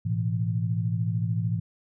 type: chord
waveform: sine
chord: A suspended second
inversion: none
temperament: equal with one note detuned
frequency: 110 / 123.47 / 167.02 Hz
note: A2 / B2 / E3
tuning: 0 / 0 / +23 cents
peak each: -26 / -31 / -29 dBFS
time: 0.05-1.6 s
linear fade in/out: 10 ms
effects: none